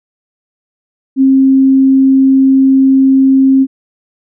sine tone, 267.2 Hz, C4, 36 cents sharp, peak -4 dBFS, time 1.16-3.67 s, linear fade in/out 50 ms, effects none

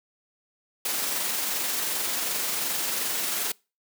white noise with amplitude modulation, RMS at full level -27 dBFS, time 0.85-3.52 s, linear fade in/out 5 ms, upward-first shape sine, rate 22.7 Hz, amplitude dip 25%, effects noise-tail reverb RT60 0.3 s tail -25 dB re dry + high-pass 200 Hz 12 dB/octave

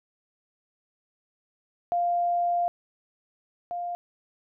sine tone pair in turn, 698 / 701 Hz, F5 / F5, -1 / +6 cents, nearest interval unison, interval 7 cents, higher second, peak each -22 / -29 dBFS, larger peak first, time 1.92-2.68 / 3.71-3.95 s, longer first, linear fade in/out 0 ms, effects none

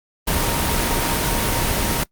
sine tone in noise, 932.3 Hz, A#5, in tune, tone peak -29 dBFS, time 0.27-2.04 s, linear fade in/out 10 ms, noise pink, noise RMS -20 dBFS, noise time 0.27-2.04 s, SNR -12 dB, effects noise-tail reverb RT60 0.1 s tail -25 dB re dry + Opus 24 kbps

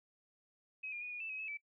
sine tone with pitch steps, 2542 / 2411 / 2466 / 2445 / 2645 / 2541 / 2591 / 2309 Hz, D#7 / D7 / D#7 / D#7 / E7 / D#7 / E7 / D7, +36 / +45 / -16 / -31 / +5 / +36 / -30 / -30 cents, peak -40 dBFS, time 0.83-1.574 s, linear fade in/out 10 ms, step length 93 ms, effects noise-tail reverb RT60 0.1 s tail -21 dB re dry

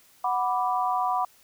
sine chord, B minor, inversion second, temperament equal, 740 / 987.8 / 1174.7 Hz, F#5 / B5 / D6, 0 / 0 / 0 cents, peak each -26 / -27 / -29 dBFS, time 0.24-1.25 s, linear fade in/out 5 ms, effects white hiss -58 dBFS RMS until 1.43 s

